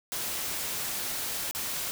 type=noise with dropouts; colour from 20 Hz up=white; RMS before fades=-33 dBFS; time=0.12-1.91 s; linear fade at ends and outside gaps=0 ms; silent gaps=1.511-1.549 s; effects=none